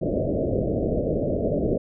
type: low-pass noise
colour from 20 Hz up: white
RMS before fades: -24 dBFS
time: 0.01-1.78 s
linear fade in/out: 10 ms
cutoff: 640 Hz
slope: 96 dB/octave
effects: none